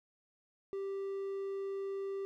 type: tone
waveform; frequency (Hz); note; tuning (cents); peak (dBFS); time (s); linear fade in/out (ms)
triangle; 392; G4; 0; -34; 0.73-2.25; 0
effects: none